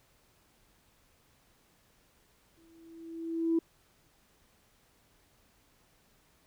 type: tone with exponential growth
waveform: sine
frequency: 329.6 Hz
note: E4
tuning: in tune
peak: -22 dBFS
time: 2.57-3.59 s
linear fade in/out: 5 ms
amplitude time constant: 220 ms
effects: tanh soft clip ceiling -19 dBFS + pink hiss -67 dBFS RMS until 6.46 s